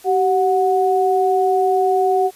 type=tone pair together; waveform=sine; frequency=384 / 735 Hz; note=G4 / F#5; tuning=-36 / -12 cents; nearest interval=major seventh; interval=1124 cents; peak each=-16 dBFS; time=0.04-2.31 s; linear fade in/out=50 ms; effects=white hiss -46 dBFS RMS until 2.35 s + resampled to 32000 Hz